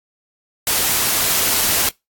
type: noise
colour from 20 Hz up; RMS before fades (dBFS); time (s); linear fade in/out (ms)
white; -17; 0.67-1.89; 2
effects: noise-tail reverb RT60 0.2 s tail -24 dB re dry + AAC 64 kbps